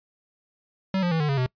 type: tone with pitch steps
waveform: square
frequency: 190.9 / 176.07 / 162.39 / 149.78 / 138.14 / 127.41 Hz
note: G3 / F3 / E3 / D3 / C#3 / C3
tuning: -46 / +14 / -26 / +34 / -6 / -46 cents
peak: -22 dBFS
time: 0.94-1.462 s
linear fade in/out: 2 ms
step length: 87 ms
effects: noise-tail reverb RT60 0.1 s tail -24 dB re dry + resampled to 11025 Hz